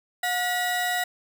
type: tone pair together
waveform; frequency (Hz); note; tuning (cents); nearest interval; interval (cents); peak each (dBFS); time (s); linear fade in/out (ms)
35% pulse; 721.3 / 1929; F#5 / B6; -44 / -41; octave + perfect fourth; 1703; -25; 0.23-1.04; 5
effects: none